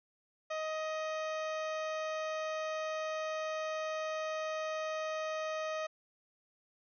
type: harmonic tone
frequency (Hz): 627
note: D#5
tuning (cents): +13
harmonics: 1 / 2 / 3 / 4 / 5 / 6 / 7 / 8 / 9 / 10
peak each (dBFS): -36 / -41 / -46 / -48 / -53 / -55 / -60 / -60 / -61 / -57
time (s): 0.5-5.87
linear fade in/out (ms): 10
effects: none